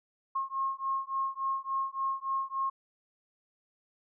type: beating tone pair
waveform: sine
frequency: 1076 / 1079.5 Hz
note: C6 / C#6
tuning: +48 / -46 cents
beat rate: 3.5 Hz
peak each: -33 / -33 dBFS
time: 0.35-2.7 s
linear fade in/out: 10 ms
effects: none